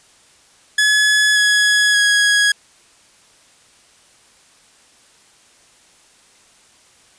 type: tone with pitch steps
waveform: sawtooth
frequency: 1700 / 1680.5 / 1661.2 Hz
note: G#6 / G#6 / G#6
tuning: +40 / +20 / 0 cents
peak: -8 dBFS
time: 0.78-2.52 s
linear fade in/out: 5 ms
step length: 580 ms
effects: white hiss -51 dBFS RMS until 7.18 s + resampled to 22050 Hz